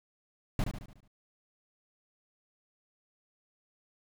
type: noise with echo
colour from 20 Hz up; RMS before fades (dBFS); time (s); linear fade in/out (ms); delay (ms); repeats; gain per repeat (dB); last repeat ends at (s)
brown; -28; 0.59-0.64; 2; 73; 6; -6; 1.078
effects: none